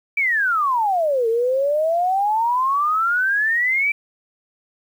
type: exponential two-way sweep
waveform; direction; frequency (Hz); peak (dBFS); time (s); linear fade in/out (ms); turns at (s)
sine; down then up; 2349 to 445.1 to 2349; -16; 0.17-3.92; 5; 1.28
effects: 8-bit